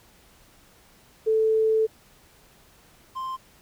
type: tone pair in turn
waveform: sine / triangle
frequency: 440 / 1046.5 Hz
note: A4 / C6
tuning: 0 / 0 cents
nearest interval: octave + minor third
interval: 1500 cents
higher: second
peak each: -18 / -27 dBFS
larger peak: first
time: 1.26-1.87 / 3.15-3.37 s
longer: first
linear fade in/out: 20 ms
effects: pink hiss -56 dBFS RMS until 3.61 s